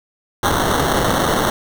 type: noise with sample-and-hold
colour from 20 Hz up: white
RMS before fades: -17 dBFS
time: 0.43-1.5 s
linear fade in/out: 2 ms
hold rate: 2450 Hz
effects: none